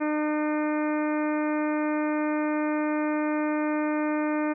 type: harmonic tone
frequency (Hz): 302.8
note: D#4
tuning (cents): -47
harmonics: 1 / 2 / 3 / 4 / 5 / 6 / 7 / 8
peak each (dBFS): -25 / -31 / -35 / -37 / -39 / -41 / -42 / -43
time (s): 0-4.54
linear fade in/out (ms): 20
effects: none